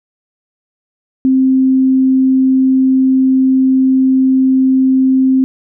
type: tone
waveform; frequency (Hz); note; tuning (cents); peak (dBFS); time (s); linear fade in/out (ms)
sine; 262.4; C4; +5; -7; 1.25-5.44; 0
effects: none